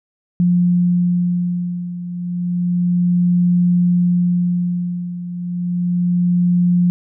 sine beating tone pair, 176.5 / 176.81 Hz, F3 / F3, +19 / +22 cents, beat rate 0.31 Hz, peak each -15 / -19 dBFS, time 0.4-6.9 s, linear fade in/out 0 ms, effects none

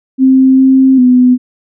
sine tone with pitch steps, 262.9 / 264.3 / 250.5 Hz, C4 / C4 / B3, +8 / +18 / +25 cents, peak -3 dBFS, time 0.18-1.38 s, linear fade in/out 50 ms, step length 400 ms, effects none

